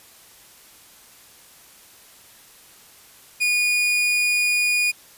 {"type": "tone", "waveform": "40% pulse", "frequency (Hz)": 2451, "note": "D#7", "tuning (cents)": -27, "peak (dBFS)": -17, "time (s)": [3.4, 4.92], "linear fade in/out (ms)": 20, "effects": ["white hiss -49 dBFS RMS until 5.17 s", "resampled to 32000 Hz"]}